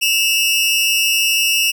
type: tone pair together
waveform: sawtooth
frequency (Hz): 2648 / 2849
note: E7 / F7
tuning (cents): +7 / +34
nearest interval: minor second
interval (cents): 127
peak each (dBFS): -13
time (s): 0.01-1.72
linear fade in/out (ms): 20
effects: none